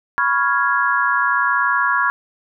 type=chord; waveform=sine; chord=C# dominant seventh; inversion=third; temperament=equal; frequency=987.8 / 1108.7 / 1396.9 / 1661.2 Hz; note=B5 / C#6 / E#6 / G#6; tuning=0 / 0 / 0 / 0 cents; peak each=-22 / -20 / -20 / -19 dBFS; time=0.18-2.1 s; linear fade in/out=0 ms; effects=none